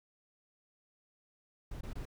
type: noise bursts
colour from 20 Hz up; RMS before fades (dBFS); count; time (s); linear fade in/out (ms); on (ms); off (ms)
brown; -41; 3; 1.71-2.054; 5; 100; 22
effects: none